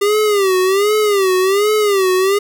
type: tone with vibrato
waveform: square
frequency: 397.9 Hz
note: G4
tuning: 26 cents sharp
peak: -12 dBFS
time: 0.01-2.39 s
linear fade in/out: 10 ms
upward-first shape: sine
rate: 1.3 Hz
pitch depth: 130 cents each way
effects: none